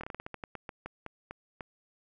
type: slowing click train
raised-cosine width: 0.5 ms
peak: -24 dBFS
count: 15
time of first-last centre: 0.01-1.608 s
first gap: 25 ms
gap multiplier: 1.21
effects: none